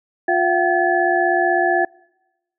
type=tone cluster; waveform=sine; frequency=353.4 / 681 / 757 / 1719 Hz; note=F4 / F5 / F#5 / A6; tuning=+21 / -44 / +39 / -41 cents; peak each=-20 dBFS; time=0.28-1.85 s; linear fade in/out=5 ms; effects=noise-tail reverb RT60 1.0 s tail -26 dB re dry